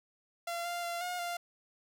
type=tone with pitch steps; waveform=sawtooth; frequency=685 / 696 / 688 / 716 / 696 Hz; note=F5 / F5 / F5 / F5 / F5; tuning=-34 / -6 / -26 / +43 / -6 cents; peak=-31 dBFS; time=0.47-1.37 s; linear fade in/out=5 ms; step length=180 ms; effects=none